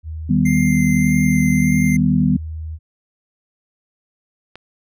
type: tone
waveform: sine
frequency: 79.1 Hz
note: D#2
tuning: 29 cents sharp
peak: -25 dBFS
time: 0.03-2.79 s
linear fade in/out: 50 ms
type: chord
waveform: sine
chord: Eb augmented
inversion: none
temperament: equal with one note detuned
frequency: 155.56 / 196.68 / 246.9 Hz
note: Eb3 / G3 / B3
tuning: 0 / +6 / 0 cents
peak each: -17 dBFS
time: 0.29-2.37 s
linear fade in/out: 10 ms
type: tone with vibrato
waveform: square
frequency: 2093 Hz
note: C7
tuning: in tune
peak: -24 dBFS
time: 0.45-1.97 s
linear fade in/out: 10 ms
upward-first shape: sine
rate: 1.7 Hz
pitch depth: 11 cents each way
type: click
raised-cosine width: 0.3 ms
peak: -20 dBFS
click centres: 4.556 s
effects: none

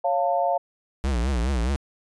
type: chord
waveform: sine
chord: Db augmented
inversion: none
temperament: equal with one note detuned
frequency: 554.4 / 698.5 / 892.3 Hz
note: Db5 / F5 / A5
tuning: 0 / 0 / +24 cents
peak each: -25 / -22 / -27 dBFS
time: 0.04-0.58 s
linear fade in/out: 10 ms
type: tone with vibrato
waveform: square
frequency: 62.9 Hz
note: B1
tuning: 32 cents sharp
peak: -22 dBFS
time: 1.04-1.76 s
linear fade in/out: 0 ms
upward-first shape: triangle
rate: 4.8 Hz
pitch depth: 230 cents each way
effects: resampled to 22050 Hz

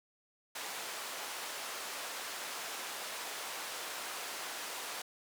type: band-pass noise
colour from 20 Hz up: pink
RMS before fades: -42 dBFS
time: 0.55-5.02 s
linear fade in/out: 5 ms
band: 650 to 13000 Hz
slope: 12 dB/octave
effects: none

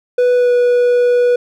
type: tone with pitch glide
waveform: triangle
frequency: 493.7 to 488.3 Hz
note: B4 to B4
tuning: -1 to -20 cents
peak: -7 dBFS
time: 0.18-1.36 s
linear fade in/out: 5 ms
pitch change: -19 cents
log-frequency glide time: 0.35-0.52 s
effects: none

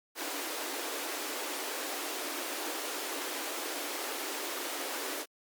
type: high-pass noise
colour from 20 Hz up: pink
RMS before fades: -37 dBFS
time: 0.15-5.26 s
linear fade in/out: 50 ms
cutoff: 270 Hz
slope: 96 dB/octave
effects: Opus 48 kbps

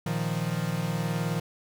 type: chord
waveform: 45% pulse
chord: Bb suspended fourth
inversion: none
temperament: equal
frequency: 116.54 / 155.56 / 174.61 Hz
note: Bb2 / Eb3 / F3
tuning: 0 / 0 / 0 cents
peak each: -34 / -30 / -31 dBFS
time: 0.06-1.4 s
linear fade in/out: 5 ms
effects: none

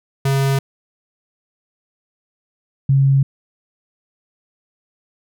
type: tone pair in turn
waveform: square / sine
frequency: 136.6 / 136.6 Hz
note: C#3 / C#3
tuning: -25 / -25 cents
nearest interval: unison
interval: 0 cents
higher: neither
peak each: -15 / -10 dBFS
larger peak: second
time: 0.25-0.59 / 2.89-3.23 s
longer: neither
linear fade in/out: 5 ms
effects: none

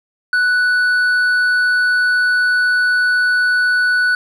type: tone with hard clipping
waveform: sine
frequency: 1482 Hz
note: F#6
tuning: 2 cents sharp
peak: -13 dBFS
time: 0.33-4.15 s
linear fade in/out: 2 ms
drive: 4 dB
effects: none

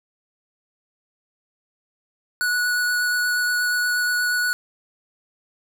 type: tone with vibrato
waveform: square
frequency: 1469 Hz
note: F#6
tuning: 13 cents flat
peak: -20 dBFS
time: 2.41-4.53 s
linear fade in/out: 0 ms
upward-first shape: triangle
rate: 8.4 Hz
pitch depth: 11 cents each way
effects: none

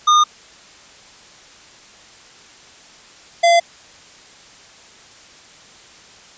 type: tone pair in turn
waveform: square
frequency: 1219 / 684.1 Hz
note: D#6 / F5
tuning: -36 / -36 cents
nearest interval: minor seventh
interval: 1000 cents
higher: first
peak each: -10 dBFS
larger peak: neither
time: 0.07-0.24 / 3.43-3.6 s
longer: neither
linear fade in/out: 10 ms
effects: white hiss -44 dBFS RMS until 6.37 s + resampled to 16000 Hz

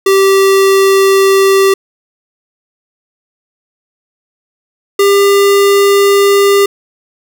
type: tone pair in turn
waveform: square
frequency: 389.1 / 399.8 Hz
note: G4 / G4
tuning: -13 / +34 cents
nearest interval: unison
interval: 47 cents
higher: second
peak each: -6 dBFS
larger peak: neither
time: 0.06-1.74 / 4.99-6.66 s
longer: first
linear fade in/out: 5 ms
effects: none

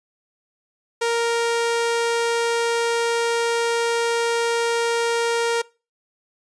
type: tone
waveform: sawtooth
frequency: 466.2 Hz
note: A#4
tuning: in tune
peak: -15 dBFS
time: 1.01-5.62 s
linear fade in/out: 10 ms
effects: noise-tail reverb RT60 0.3 s tail -22 dB re dry + resampled to 22050 Hz

